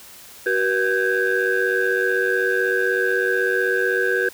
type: tone cluster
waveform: sine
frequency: 377.3 / 480.5 / 1540 / 1636 Hz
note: F#4 / B4 / G6 / G#6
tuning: +34 / -48 / -31 / -26 cents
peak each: -22 dBFS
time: 0.46-4.29 s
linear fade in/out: 5 ms
effects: tanh soft clip ceiling -11 dBFS + white hiss -43 dBFS RMS until 4.33 s